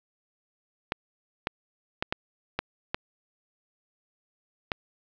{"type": "clicks", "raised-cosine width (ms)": 0.3, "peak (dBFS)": -10, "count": 7, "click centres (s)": [0.921, 1.471, 2.025, 2.125, 2.59, 2.945, 4.718], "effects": ["low-pass 4000 Hz 12 dB/octave", "8-bit"]}